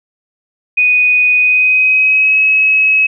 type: tone with pitch glide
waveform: sine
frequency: 2485 to 2564 Hz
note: D#7 to E7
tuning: -3 to -49 cents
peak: -7 dBFS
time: 0.77-3.07 s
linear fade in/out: 10 ms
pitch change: +54 cents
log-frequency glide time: 1.36-2.39 s
effects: none